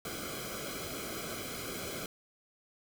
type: noise with comb filter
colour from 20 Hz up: pink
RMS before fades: -40 dBFS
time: 0.05-2.06 s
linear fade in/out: 2 ms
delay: 1.1 ms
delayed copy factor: -0.9
effects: none